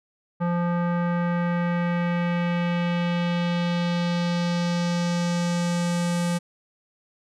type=tone with low-pass filter sweep; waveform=square; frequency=173.6 Hz; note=F3; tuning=10 cents flat; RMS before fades=-24 dBFS; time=0.4-6.39 s; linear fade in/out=20 ms; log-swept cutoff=1200 to 9400 Hz; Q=1.6; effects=none